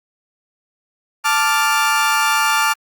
30% pulse chord, D minor, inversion second, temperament equal, 880 / 1174.7 / 1396.9 Hz, A5 / D6 / F6, 0 / 0 / 0 cents, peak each -16 dBFS, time 1.24-2.74 s, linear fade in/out 20 ms, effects Opus 48 kbps

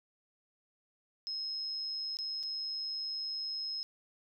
sine tone with dropouts, 5150 Hz, E8, 41 cents flat, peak -35 dBFS, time 1.27-3.83 s, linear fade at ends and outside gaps 0 ms, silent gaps 2.17-2.188 / 2.43-2.435 s, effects none

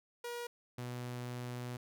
sawtooth tone pair in turn, 478.3 / 123.01 Hz, A#4 / B2, +44 / -6 cents, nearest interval 2 octaves, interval 2350 cents, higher first, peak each -36 / -36 dBFS, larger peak neither, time 0.24-0.47 / 0.78-1.77 s, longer second, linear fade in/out 5 ms, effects none

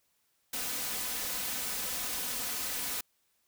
white noise with comb filter, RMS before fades -35 dBFS, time 0.53-3.01 s, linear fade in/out 5 ms, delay 4 ms, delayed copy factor +0.55, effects white hiss -74 dBFS RMS until 3.47 s

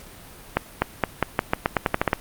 accelerating click train, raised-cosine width 0.5 ms, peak -3 dBFS, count 13, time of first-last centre 0.57-2.131 s, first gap 250 ms, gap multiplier 0.87, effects pink hiss -44 dBFS RMS until 2.2 s + Opus 48 kbps

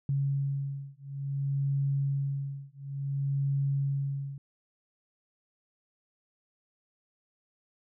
sine beating tone pair, 138.59 / 139.16 Hz, C#3 / C#3, 0 / +7 cents, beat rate 0.57 Hz, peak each -31 dBFS, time 0.09-4.38 s, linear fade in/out 2 ms, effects none

